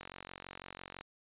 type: click train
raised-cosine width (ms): 0.3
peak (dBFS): -28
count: 47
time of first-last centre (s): 0.01-1.01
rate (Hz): 46
effects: resampled to 8000 Hz